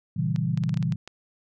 sine chord, A# diminished seventh, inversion none, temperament equal with one note detuned, 117.35 / 138.59 / 164.81 / 196 Hz, A#2 / C#3 / E3 / G3, +12 / 0 / 0 / 0 cents, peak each -29 / -28 / -26 / -32 dBFS, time 0.16-0.96 s, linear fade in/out 10 ms
clicks, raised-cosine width 0.2 ms, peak -22 dBFS, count 9, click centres 0.361 / 0.575 / 0.637 / 0.693 / 0.742 / 0.773 / 0.827 / 0.923 / 1.076 s
effects none

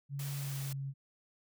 sine tone with pitch glide, 140 to 137.04 Hz, C#3 to C#3, +18 to -19 cents, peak -36 dBFS, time 0.09-0.94 s, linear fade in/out 50 ms, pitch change -37 cents, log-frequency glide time 0.37-0.57 s
white high-pass noise, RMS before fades -46 dBFS, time 0.19-0.73 s, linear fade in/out 5 ms, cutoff 220 Hz, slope 24 dB/octave
effects none

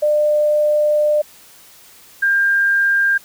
sine tone pair in turn, 599 / 1599.1 Hz, D5 / G6, +34 / +34 cents, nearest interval octave + perfect fourth, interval 1700 cents, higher second, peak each -12 dBFS, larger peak neither, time 0.02-1.22 / 2.22-3.18 s, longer first, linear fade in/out 10 ms, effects white hiss -45 dBFS RMS until 3.24 s

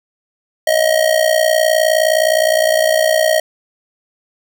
square tone with amplitude modulation, 632 Hz, D#5, 27 cents sharp, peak -8 dBFS, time 0.67-3.4 s, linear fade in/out 5 ms, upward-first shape sine, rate 59.5 Hz, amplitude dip 80%, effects none

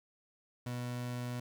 30% pulse tone, 122.8 Hz, B2, 9 cents flat, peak -34 dBFS, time 0.66-1.4 s, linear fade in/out 5 ms, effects 12-bit

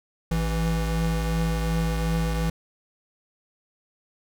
square tone pair together, 55.67 / 164.3 Hz, A1 / E3, +21 / -5 cents, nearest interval octave + perfect fifth, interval 1874 cents, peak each -26 dBFS, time 0.31-2.5 s, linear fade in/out 5 ms, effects none

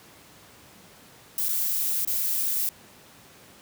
violet noise with dropouts, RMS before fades -26 dBFS, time 1.38-2.69 s, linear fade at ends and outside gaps 1 ms, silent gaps 1.485-1.49 / 2.049-2.074 s, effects pink hiss -51 dBFS RMS until 3.61 s + high-pass 100 Hz 12 dB/octave

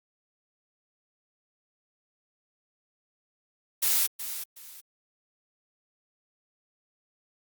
blue noise with echo, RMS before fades -24 dBFS, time 3.82-4.07 s, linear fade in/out 10 ms, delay 370 ms, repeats 2, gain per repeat -11 dB, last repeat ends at 4.81 s, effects Opus 48 kbps

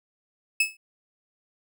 40% pulse tone with exponential decay, 2597 Hz, E7, 26 cents flat, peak -15 dBFS, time 0.6-0.77 s, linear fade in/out 5 ms, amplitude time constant 35 ms, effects none

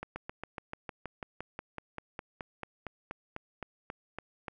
slowing click train, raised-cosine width 0.5 ms, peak -23 dBFS, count 23, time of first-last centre 0.03-4.482 s, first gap 130 ms, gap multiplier 1.04, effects none

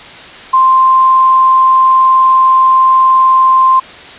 sine tone, 1046.5 Hz, C6, in tune, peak -4 dBFS, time 0.53-3.8 s, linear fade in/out 10 ms, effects white hiss -31 dBFS RMS until 4.18 s + resampled to 8000 Hz

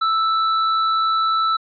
triangle tone with tanh clipping, 1318.5 Hz, E6, in tune, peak -18 dBFS, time 0.01-1.57 s, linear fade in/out 10 ms, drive 18 dB, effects resampled to 11025 Hz

